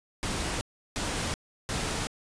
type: noise bursts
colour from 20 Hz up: pink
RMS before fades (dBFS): -31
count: 3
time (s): 0.23-2.07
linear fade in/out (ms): 0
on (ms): 380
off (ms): 350
effects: resampled to 22050 Hz